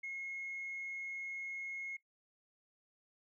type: tone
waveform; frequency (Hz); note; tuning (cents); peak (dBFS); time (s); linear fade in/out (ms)
sine; 2163; C#7; -43; -39; 0.03-1.97; 10
effects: noise-tail reverb RT60 0.1 s tail -18 dB re dry + tanh soft clip ceiling -36 dBFS